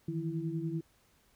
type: tone cluster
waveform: sine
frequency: 155.3 / 165.6 / 331.2 Hz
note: D#3 / E3 / E4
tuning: -3 / +8 / +8 cents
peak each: -36 / -38 / -37 dBFS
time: 0.08-0.81 s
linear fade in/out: 5 ms
effects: pink hiss -68 dBFS RMS until 1.35 s